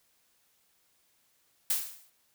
blue noise with exponential decay, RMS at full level -25 dBFS, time 1.7-2.1 s, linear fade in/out 5 ms, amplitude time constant 85 ms, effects white hiss -70 dBFS RMS until 2.34 s

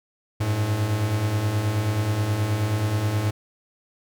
45% pulse beating tone pair, 98 / 107.4 Hz, G2 / A2, 0 / -41 cents, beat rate 9.4 Hz, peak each -29 / -22 dBFS, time 0.4-3.31 s, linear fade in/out 10 ms, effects none

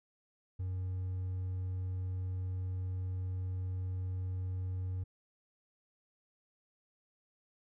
triangle tone with hard clipping, 92.5 Hz, F#2, in tune, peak -35 dBFS, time 0.59-5.04 s, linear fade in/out 10 ms, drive 5 dB, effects none

